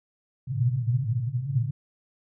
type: band-pass noise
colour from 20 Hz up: pink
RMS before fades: -26 dBFS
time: 0.47-1.71 s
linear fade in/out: 10 ms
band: 110 to 140 Hz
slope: 96 dB/octave
effects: none